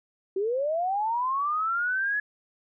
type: linear sweep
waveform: sine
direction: up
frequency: 370 to 1705 Hz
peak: -24 dBFS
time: 0.36-2.2 s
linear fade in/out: 5 ms
effects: none